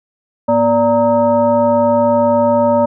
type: tone with frequency modulation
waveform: sine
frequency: 583 Hz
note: D5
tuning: 13 cents flat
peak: -9 dBFS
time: 0.48-2.86 s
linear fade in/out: 10 ms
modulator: 344 Hz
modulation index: 1
effects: none